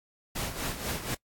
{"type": "noise with tremolo", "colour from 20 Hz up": "pink", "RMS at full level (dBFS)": -32, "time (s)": [0.35, 1.15], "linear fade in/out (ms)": 10, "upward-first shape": "sine", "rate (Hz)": 4.1, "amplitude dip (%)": 65, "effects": ["noise-tail reverb RT60 0.1 s tail -23 dB re dry", "AAC 64 kbps"]}